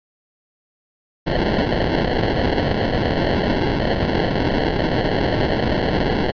blue noise with sample-and-hold, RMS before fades -19 dBFS, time 1.26-6.32 s, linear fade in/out 20 ms, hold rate 1225 Hz, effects resampled to 11025 Hz

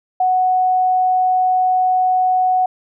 sine tone, 740 Hz, F#5, in tune, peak -12 dBFS, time 0.2-2.66 s, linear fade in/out 5 ms, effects none

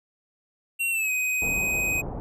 square tone with pitch glide, 2738 to 2511 Hz, F7 to D#7, -35 to +15 cents, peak -24 dBFS, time 0.79-2.02 s, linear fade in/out 20 ms, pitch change -150 cents, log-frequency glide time 0.9-1.11 s
pink low-pass noise, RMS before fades -34 dBFS, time 1.42-2.2 s, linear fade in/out 0 ms, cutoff 890 Hz, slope 24 dB/octave
effects none

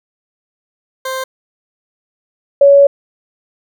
20% pulse / sine tone pair in turn, 523.3 / 562.2 Hz, C5 / C#5, 0 / +24 cents, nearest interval minor second, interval 124 cents, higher second, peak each -14 / -3 dBFS, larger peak second, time 1.05-1.24 / 2.61-2.87 s, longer second, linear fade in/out 5 ms, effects none

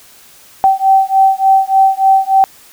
sine beating tone pair, 771 / 774.4 Hz, G5 / G5, -29 / -21 cents, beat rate 3.4 Hz, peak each -10 dBFS, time 0.64-2.44 s, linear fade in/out 0 ms, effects white hiss -42 dBFS RMS until 2.72 s

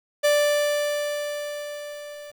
45% pulse tone with level ramp, 587.3 Hz, D5, in tune, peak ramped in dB -16 to -38 dBFS, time 0.23-2.32 s, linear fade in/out 20 ms, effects 9-bit

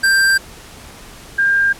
square / sine tone pair in turn, 1579 / 1601 Hz, G6 / G6, +12 / +36 cents, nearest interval unison, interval 24 cents, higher second, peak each -11 / -11 dBFS, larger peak neither, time 0.03-0.38 / 1.38-1.73 s, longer neither, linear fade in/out 10 ms, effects pink hiss -38 dBFS RMS until 1.79 s + low-pass 12000 Hz 12 dB/octave

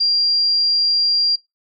sine tone, 4767 Hz, D8, 25 cents sharp, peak -14 dBFS, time 0-1.36 s, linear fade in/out 10 ms, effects noise-tail reverb RT60 0.2 s tail -23 dB re dry

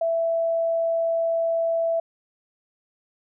sine tone, 663 Hz, E5, 10 cents sharp, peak -20 dBFS, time 0.01-2 s, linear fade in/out 5 ms, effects none

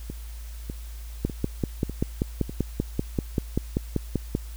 two click trains, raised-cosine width 3 ms, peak -20 / -10 dBFS, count 5 / 17, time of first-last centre 0.1-2.495 / 1.25-4.351 s, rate 1.67 / 5.16 Hz, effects added 56 Hz sine -35 dBFS peak until 4.56 s + white hiss -50 dBFS RMS until 4.56 s

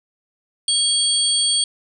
sine tone cluster, 3272 / 4520 / 8680 Hz, G#7 / C#8 / C#9, -26 / +33 / -37 cents, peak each -20 dBFS, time 0.68-1.64 s, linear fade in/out 2 ms, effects none

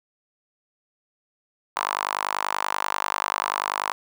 sawtooth tone with high-pass filter, 50.3 Hz, G1, 45 cents sharp, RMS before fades -27 dBFS, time 1.76-3.92 s, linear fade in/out 0 ms, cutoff 1000 Hz, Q 3.9, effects none

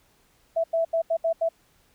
sine tone bursts at uneven times, 659.3 Hz, E5, in tune, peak -20 dBFS, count 6, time 0.56-0.64 / 0.73-0.85 / 0.93-1.02 / 1.1-1.17 / 1.24-1.33 / 1.41-1.49 s, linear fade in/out 10 ms, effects pink hiss -63 dBFS RMS until 1.94 s

